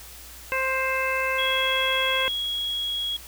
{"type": "harmonic tone", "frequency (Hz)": 525, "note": "C5", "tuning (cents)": 6, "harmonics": [1, 2, 3, 4, 5], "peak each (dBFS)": [-29, -29, -29, -29, -29], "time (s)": [0.52, 2.28], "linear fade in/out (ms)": 0}
{"type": "tone", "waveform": "sine", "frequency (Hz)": 3316, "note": "G#7", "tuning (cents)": -3, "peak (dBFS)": -25, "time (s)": [1.38, 3.17], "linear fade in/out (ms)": 10}
{"effects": ["added 60 Hz sine -47 dBFS peak until 3.27 s", "white hiss -44 dBFS RMS until 3.27 s"]}